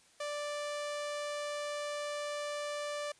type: tone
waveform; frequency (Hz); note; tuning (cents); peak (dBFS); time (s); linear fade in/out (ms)
sawtooth; 587.3; D5; 0; -32; 0.2-3.12; 5
effects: white hiss -64 dBFS RMS until 3.19 s + resampled to 22050 Hz